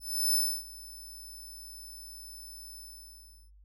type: tone with ADSR envelope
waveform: 10% pulse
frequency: 5274 Hz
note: E8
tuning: in tune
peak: -18 dBFS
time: 0-3.51 s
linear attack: 340 ms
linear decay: 290 ms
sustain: -21 dB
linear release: 740 ms
effects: added 50 Hz sine -54 dBFS peak until 3.64 s